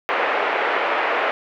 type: band-pass noise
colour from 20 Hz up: pink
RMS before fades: -21 dBFS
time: 0.09-1.31 s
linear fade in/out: 0 ms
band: 450 to 2400 Hz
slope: 24 dB/octave
effects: none